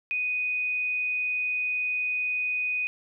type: tone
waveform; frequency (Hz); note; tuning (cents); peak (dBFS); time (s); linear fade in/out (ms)
sine; 2489; D#7; 0; -25; 0.11-2.87; 0
effects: none